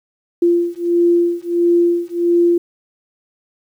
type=beating tone pair; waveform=sine; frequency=344.4 / 345.9 Hz; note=F4 / F4; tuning=-24 / -17 cents; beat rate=1.5 Hz; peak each=-15 dBFS; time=0.42-2.58 s; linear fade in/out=5 ms; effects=8-bit